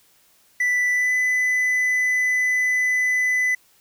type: tone with pitch glide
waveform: triangle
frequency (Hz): 1979 to 2003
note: B6 to B6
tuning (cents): +3 to +24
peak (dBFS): -16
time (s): 0.6-3.55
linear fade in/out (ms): 5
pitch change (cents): +21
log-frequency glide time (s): 0.92-1.13
effects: white hiss -58 dBFS RMS until 3.8 s